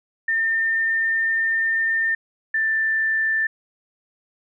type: tone pair in turn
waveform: sine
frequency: 1807 / 1773.9 Hz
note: A6 / A6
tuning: +46 / +14 cents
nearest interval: unison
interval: 32 cents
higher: first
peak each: -18 dBFS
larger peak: neither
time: 0.28-2.15 / 2.54-3.47 s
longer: first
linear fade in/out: 5 ms
effects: none